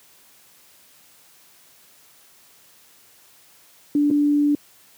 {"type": "tone with dropouts", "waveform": "sine", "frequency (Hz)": 291.8, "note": "D4", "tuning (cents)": -11, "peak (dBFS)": -15, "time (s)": [3.95, 4.55], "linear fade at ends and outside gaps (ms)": 2, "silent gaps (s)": [4.103, 4.11], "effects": ["white hiss -53 dBFS RMS until 4.97 s", "high-pass 80 Hz 12 dB/octave"]}